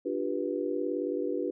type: chord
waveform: sine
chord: G dominant seventh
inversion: second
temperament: just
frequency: 294 / 352.8 / 392 / 490 Hz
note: D4 / F4 / G4 / B4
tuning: +2 / +18 / 0 / -14 cents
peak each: -34 dBFS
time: 0.05-1.51 s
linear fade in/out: 10 ms
effects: none